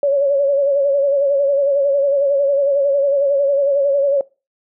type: tone with vibrato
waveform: sine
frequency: 560 Hz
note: C#5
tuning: 18 cents sharp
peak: -12 dBFS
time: 0.03-4.21 s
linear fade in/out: 2 ms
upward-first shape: sine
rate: 11 Hz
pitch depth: 51 cents each way
effects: noise-tail reverb RT60 0.3 s tail -23 dB re dry